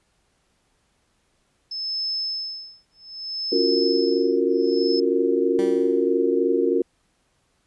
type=tone with tremolo; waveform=sine; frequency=5230 Hz; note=E8; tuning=15 cents flat; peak=-23 dBFS; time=1.71-5 s; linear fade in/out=5 ms; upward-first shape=sine; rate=0.64 Hz; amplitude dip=100%
type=chord; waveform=sine; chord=Gb major seventh; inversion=second; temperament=just; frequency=277.5 / 346.9 / 370 / 462.5 Hz; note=Db4 / F4 / Gb4 / Bb4; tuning=+2 / -12 / 0 / -14 cents; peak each=-25 / -23 / -23 / -22 dBFS; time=3.52-6.82 s; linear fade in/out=5 ms
type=tone with exponential decay; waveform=15% pulse; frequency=194.6 Hz; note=G3; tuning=12 cents flat; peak=-22 dBFS; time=5.59-6.24 s; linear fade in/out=0 ms; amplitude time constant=140 ms
effects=pink hiss -67 dBFS RMS until 7.66 s + resampled to 24000 Hz